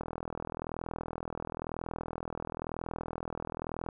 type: click train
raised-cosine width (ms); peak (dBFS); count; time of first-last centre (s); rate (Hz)
1; -22; 160; 0.01-3.888; 41
effects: none